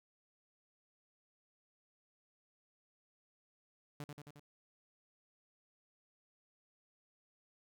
sawtooth tone with echo, 146.2 Hz, D3, 7 cents flat, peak -39 dBFS, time 4-4.04 s, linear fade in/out 2 ms, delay 89 ms, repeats 4, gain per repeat -3 dB, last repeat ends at 4.396 s, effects none

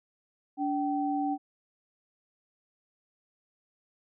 sine tone pair together, 288.8 / 771 Hz, D4 / G5, -29 / -29 cents, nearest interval octave + perfect fourth, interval 1700 cents, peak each -29 / -30 dBFS, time 0.57-1.38 s, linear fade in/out 50 ms, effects none

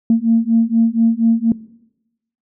sine beating tone pair, 226.1 / 230.3 Hz, A3 / A#3, +47 / -21 cents, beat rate 4.2 Hz, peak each -13 dBFS, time 0.1-1.52 s, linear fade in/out 2 ms, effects noise-tail reverb RT60 0.9 s tail -20 dB re dry + tanh soft clip ceiling -3 dBFS

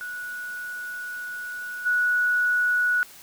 sine tone with level steps, 1468 Hz, F#6, 14 cents flat, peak -31 / -19 dBFS, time 0.01-3.03 s, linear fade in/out 0 ms, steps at 1.85 s, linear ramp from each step 20 ms, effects white hiss -47 dBFS RMS until 3.22 s

